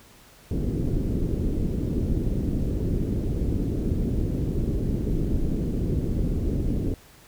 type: low-pass noise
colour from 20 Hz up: pink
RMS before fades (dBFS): -25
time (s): 0.51-6.94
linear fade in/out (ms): 2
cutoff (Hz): 380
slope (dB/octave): 24
effects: pink hiss -52 dBFS RMS until 7.27 s